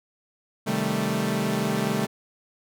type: chord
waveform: sawtooth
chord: A half-diminished seventh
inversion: first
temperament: equal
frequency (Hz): 130.81 / 155.56 / 196 / 220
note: C3 / Eb3 / G3 / A3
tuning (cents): 0 / 0 / 0 / 0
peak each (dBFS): -28 / -27 / -24 / -23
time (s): 0.66-2.07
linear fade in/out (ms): 20
effects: none